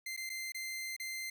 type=tone with dropouts; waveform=sawtooth; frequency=2082 Hz; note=C7; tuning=9 cents flat; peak=-35 dBFS; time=0.06-1.3 s; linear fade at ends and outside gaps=5 ms; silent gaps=0.165-0.174 / 0.294-0.299 / 0.521-0.545 / 0.965-0.998 s; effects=none